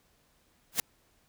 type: noise with exponential growth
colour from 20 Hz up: white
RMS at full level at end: -22 dBFS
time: 0.72-0.8 s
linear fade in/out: 1 ms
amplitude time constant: 16 ms
effects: pink hiss -68 dBFS RMS until 1.28 s